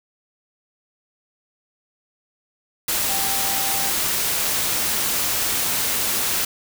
sine tone in noise, 784 Hz, G5, in tune, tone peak -30 dBFS, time 3.09-3.9 s, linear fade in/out 5 ms, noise white, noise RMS -22 dBFS, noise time 2.88-6.45 s, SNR -11 dB, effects none

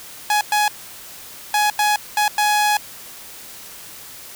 sawtooth tone bursts at uneven times, 838 Hz, G#5, 15 cents sharp, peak -11 dBFS, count 6, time 0.3-0.41 / 0.52-0.68 / 1.54-1.7 / 1.79-1.96 / 2.17-2.28 / 2.38-2.77 s, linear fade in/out 2 ms, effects white hiss -38 dBFS RMS until 4.35 s

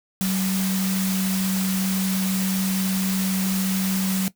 sine tone in noise, 190 Hz, F#3, 46 cents sharp, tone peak -21 dBFS, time 0.21-4.28 s, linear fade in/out 0 ms, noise white, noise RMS -29 dBFS, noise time 0.21-4.28 s, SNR +5 dB, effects noise-tail reverb RT60 0.1 s tail -17 dB re dry

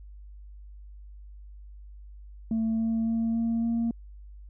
sine tone with pitch steps, 223.6 / 225.5 / 227.5 / 229.5 / 231.5 Hz, A3 / A3 / A#3 / A#3 / A#3, +28 / +43 / -42 / -27 / -12 cents, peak -22 dBFS, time 2.51-3.91 s, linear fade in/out 2 ms, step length 280 ms, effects tanh soft clip ceiling -22 dBFS + added 50 Hz sine -43 dBFS peak until 4.49 s

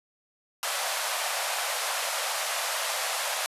pink band-pass noise, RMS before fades -30 dBFS, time 0.63-3.46 s, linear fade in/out 0 ms, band 560 to 13000 Hz, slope 48 dB/octave, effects resampled to 32000 Hz

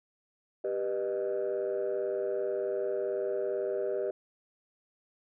sine chord, G augmented, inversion none, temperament just, 392 / 490 / 612.5 Hz, G4 / B4 / D#5, 0 / -14 / -27 cents, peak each -31 / -33 / -33 dBFS, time 0.64-4.11 s, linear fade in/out 5 ms, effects tanh soft clip ceiling -24 dBFS

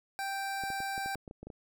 25% pulse tone, 784 Hz, G5, in tune, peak -30 dBFS, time 0.19-1.15 s, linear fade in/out 0 ms
clicks, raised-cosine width 2 ms, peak -31 dBFS, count 11, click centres 0.637 / 0.703 / 0.804 / 0.979 / 1.06 / 1.156 / 1.278 / 1.311 / 1.43 / 1.47 / 1.502 s
effects none

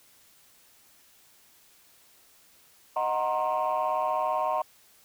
sine chord, C half-diminished seventh, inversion first, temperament equal with one note detuned, 622.3 / 740 / 932.3 / 1066 Hz, Eb5 / Gb5 / Bb5 / C6, 0 / 0 / 0 / +32 cents, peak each -29 dBFS, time 2.96-4.62 s, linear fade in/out 5 ms, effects tanh soft clip ceiling -19 dBFS + white hiss -59 dBFS RMS until 5.04 s

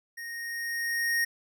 square tone with level ramp, 1861 Hz, A#6, 3 cents flat, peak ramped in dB -38 to -24 dBFS, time 0.17-1.25 s, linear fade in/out 10 ms, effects none

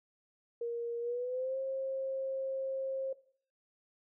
sine tone with pitch glide, 470 to 533.7 Hz, A#4 to C5, +14 to +34 cents, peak -33 dBFS, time 0.61-3.13 s, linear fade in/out 5 ms, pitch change +220 cents, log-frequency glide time 1-1.58 s, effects noise-tail reverb RT60 0.5 s tail -17 dB re dry

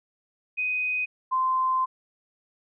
sine tone pair in turn, 2501 / 1037.4 Hz, D#7 / C6, +8 / -15 cents, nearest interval octave + minor third, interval 1523 cents, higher first, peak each -24 / -21 dBFS, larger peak second, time 0.57-1.06 / 1.31-1.86 s, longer second, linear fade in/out 20 ms, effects none

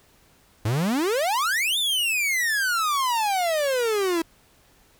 45% pulse exponential two-way sweep, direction up then down, 100.7 to 3647 to 322.2 Hz, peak -21 dBFS, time 0.65-4.22 s, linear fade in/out 5 ms, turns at 1.78 s, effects pink hiss -58 dBFS RMS until 4.99 s

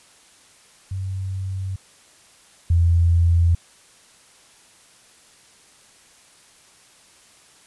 sine tone pair in turn, 95.3 / 84.9 Hz, G2 / F2, -48 / -48 cents, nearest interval major second, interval 200 cents, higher first, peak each -24 / -13 dBFS, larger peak second, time 0.91-1.76 / 2.7-3.55 s, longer neither, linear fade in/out 5 ms, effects white hiss -52 dBFS RMS until 7.66 s + resampled to 24000 Hz

